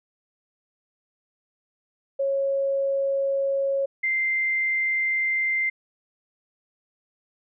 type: tone pair in turn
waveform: sine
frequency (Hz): 549 / 2088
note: C#5 / C7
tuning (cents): -17 / -4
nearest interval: octave + major seventh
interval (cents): 2313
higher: second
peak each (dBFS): -21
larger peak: neither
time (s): 2.19-3.86 / 4.03-5.7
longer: neither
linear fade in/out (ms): 10
effects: none